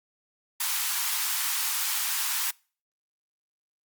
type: high-pass noise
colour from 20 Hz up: white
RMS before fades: -28 dBFS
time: 0.6-2.51 s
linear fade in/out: 5 ms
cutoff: 830 Hz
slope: 48 dB/octave
effects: noise-tail reverb RT60 0.4 s tail -25 dB re dry + Opus 48 kbps